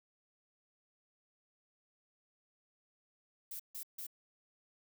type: noise bursts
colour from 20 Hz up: violet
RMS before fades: -44 dBFS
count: 3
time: 3.51-4.068 s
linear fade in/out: 5 ms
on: 86 ms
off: 150 ms
effects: none